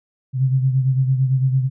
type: beating tone pair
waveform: sine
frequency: 130.6 / 139.5 Hz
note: C3 / C#3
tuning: -3 / +11 cents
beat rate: 8.9 Hz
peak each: -15 / -23 dBFS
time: 0.33-1.7 s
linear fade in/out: 50 ms
effects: none